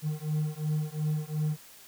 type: beating tone pair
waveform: triangle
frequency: 151.5 / 154.3 Hz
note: D#3 / D#3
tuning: -46 / -14 cents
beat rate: 2.8 Hz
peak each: -29 dBFS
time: 0.02-1.57 s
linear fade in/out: 50 ms
effects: white hiss -52 dBFS RMS until 1.87 s